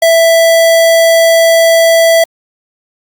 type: tone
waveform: square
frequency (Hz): 661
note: E5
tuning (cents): +5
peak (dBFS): -5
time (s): 0.02-2.24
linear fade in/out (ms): 5
effects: Opus 48 kbps